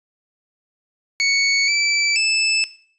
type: tone with pitch steps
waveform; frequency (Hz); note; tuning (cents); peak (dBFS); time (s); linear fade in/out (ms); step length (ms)
25% pulse; 2223 / 2322 / 2626; C#7 / D7 / E7; +4 / -20 / -7; -12; 1.2-2.64; 0; 480
effects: noise-tail reverb RT60 0.5 s tail -17 dB re dry + resampled to 22050 Hz